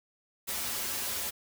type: noise with comb filter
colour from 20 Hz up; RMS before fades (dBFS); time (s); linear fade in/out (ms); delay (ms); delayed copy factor
white; -34; 0.47-1.31; 20; 6.4; -0.95
effects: none